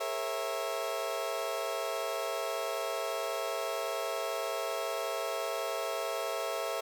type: chord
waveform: 30% pulse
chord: A# half-diminished seventh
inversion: third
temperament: equal with one note detuned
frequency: 415.3 / 466.2 / 544.5 / 659.3 Hz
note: G#4 / A#4 / C#5 / E5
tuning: 0 / 0 / -31 / 0 cents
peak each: -39 / -37 / -35 / -33 dBFS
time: 0-6.81 s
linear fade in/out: 10 ms
effects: none